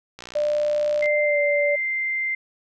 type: click train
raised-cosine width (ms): 0.2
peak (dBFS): -20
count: 54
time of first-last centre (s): 0.19-1.059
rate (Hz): 61
type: tone with pitch glide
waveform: sine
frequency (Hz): 595 to 580.4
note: D5 to D5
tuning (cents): +22 to -21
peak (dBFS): -19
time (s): 0.35-1.76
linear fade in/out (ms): 10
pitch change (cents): -43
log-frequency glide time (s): 1.24-1.39
type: tone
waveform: sine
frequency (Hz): 2088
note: C7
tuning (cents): -4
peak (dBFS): -22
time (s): 1.02-2.35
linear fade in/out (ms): 5
effects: none